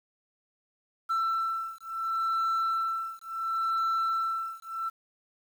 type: beating tone pair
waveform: sine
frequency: 1336 / 1336.71 Hz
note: E6 / E6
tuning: +23 / +24 cents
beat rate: 0.71 Hz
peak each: -28 dBFS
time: 1.09-4.9 s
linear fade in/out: 20 ms
effects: tanh soft clip ceiling -24 dBFS + 9-bit